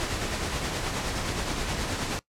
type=noise with tremolo; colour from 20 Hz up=pink; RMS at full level=-28 dBFS; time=0-2.19 s; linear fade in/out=0 ms; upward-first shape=triangle; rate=9.5 Hz; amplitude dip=40%; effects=noise-tail reverb RT60 0.1 s tail -20 dB re dry + low-pass 8000 Hz 12 dB/octave